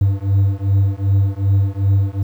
triangle beating tone pair, 97.1 / 99.7 Hz, G2 / G2, -16 / +30 cents, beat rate 2.6 Hz, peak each -14 dBFS, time 0.01-2.23 s, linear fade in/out 5 ms, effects 8-bit

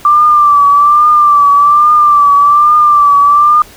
sine tone with vibrato, 1174.7 Hz, D6, in tune, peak -3 dBFS, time 0.05-3.62 s, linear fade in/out 2 ms, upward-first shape triangle, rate 1.2 Hz, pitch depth 60 cents each way, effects pink hiss -36 dBFS RMS until 3.76 s

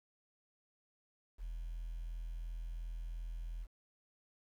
sine tone, 41.41 Hz, E1, 9 cents sharp, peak -38 dBFS, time 1.38-3.67 s, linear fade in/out 50 ms, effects tanh soft clip ceiling -38 dBFS + 11-bit

